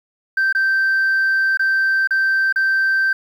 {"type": "tone with dropouts", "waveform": "sine", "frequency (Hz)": 1560, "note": "G6", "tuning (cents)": -9, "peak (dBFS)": -12, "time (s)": [0.37, 3.13], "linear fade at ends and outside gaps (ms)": 5, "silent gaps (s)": [[0.527, 0.549], [1.573, 1.594], [2.074, 2.107], [2.526, 2.559]], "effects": ["tanh soft clip ceiling -12 dBFS", "8-bit"]}